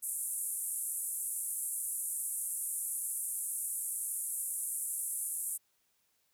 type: band-pass noise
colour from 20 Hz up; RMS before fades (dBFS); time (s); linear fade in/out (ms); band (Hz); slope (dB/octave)
pink; -37; 0.02-5.58; 20; 8600 to 12000; 48
effects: white hiss -75 dBFS RMS until 6.33 s